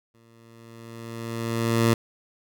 15% pulse tone with exponential growth, 115.1 Hz, A#2, 22 cents flat, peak -10 dBFS, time 0.14-1.94 s, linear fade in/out 5 ms, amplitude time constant 390 ms, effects none

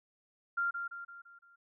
sine tone with echo, 1391 Hz, F6, 7 cents flat, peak -29 dBFS, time 0.57-0.71 s, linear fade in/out 10 ms, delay 170 ms, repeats 5, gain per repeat -6 dB, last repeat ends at 1.56 s, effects none

